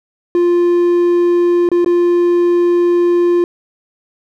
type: tone with dropouts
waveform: triangle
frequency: 349.2 Hz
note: F4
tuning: in tune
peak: -7 dBFS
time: 0.35-3.44 s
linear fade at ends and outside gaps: 1 ms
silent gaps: 1.689-1.716 / 1.846-1.861 s
effects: none